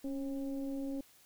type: tone with frequency modulation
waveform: sine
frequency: 275.7 Hz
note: C#4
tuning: 9 cents flat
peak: -35 dBFS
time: 0.04-1.01 s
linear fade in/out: 5 ms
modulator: 266 Hz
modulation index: 0.67
effects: white hiss -63 dBFS RMS until 1.25 s